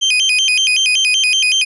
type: tone with vibrato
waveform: 35% pulse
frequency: 2794 Hz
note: F7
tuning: in tune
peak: -9 dBFS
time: 0.01-1.65 s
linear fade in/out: 20 ms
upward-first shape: square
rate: 5.3 Hz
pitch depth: 200 cents each way
effects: resampled to 24000 Hz